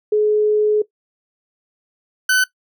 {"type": "tone pair in turn", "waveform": ["sine", "40% pulse"], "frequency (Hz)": [423.7, 1509.9], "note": ["G#4", "F#6"], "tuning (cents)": [35, 35], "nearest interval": "octave + minor seventh", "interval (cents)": 2200, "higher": "second", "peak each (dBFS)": -12, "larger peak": "neither", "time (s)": [[0.12, 0.82], [2.29, 2.44]], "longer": "first", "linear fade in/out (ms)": 5, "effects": ["noise-tail reverb RT60 0.1 s tail -18 dB re dry"]}